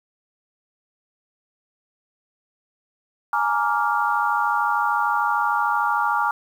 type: chord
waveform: sine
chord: Bb dominant seventh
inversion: third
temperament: just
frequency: 839.1 / 932.3 / 1165.4 / 1398.5 Hz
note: Ab5 / Bb5 / D6 / F6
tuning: +18 / 0 / -14 / +2 cents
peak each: -24 dBFS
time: 3.33-6.31 s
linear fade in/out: 2 ms
effects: 8-bit